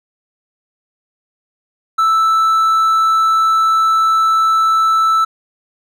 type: tone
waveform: triangle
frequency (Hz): 1318.5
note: E6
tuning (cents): 0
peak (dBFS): -8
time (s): 1.98-5.25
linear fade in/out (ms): 10
effects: none